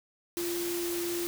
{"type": "tone in noise", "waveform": "sine", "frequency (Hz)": 346.1, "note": "F4", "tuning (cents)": -16, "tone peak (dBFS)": -31, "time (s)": [0.37, 1.27], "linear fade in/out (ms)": 0, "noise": "white", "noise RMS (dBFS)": -37, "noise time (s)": [0.37, 1.27], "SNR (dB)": 3, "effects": []}